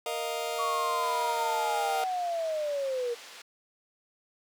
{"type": "chord", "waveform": "sawtooth", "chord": "Bb suspended fourth", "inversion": "none", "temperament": "just", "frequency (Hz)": [466.2, 621.6, 699.2], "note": ["Bb4", "Eb5", "F5"], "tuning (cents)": [0, -2, 2], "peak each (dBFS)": -31, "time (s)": [0.06, 2.04], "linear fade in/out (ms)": 2}
{"type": "linear sweep", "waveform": "sine", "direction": "down", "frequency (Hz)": [1135, 466.2], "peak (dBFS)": -28, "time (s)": [0.58, 3.15], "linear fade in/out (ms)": 20}
{"type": "band-pass noise", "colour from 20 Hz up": "white", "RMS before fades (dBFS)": -48, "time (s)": [1.03, 3.42], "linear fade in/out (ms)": 5, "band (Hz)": [490, 4800], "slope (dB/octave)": 12}
{"effects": []}